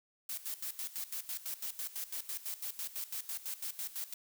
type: noise with tremolo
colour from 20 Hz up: blue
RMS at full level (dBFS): -39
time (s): 0.29-4.14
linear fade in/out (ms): 5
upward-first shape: square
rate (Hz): 6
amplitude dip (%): 80
effects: none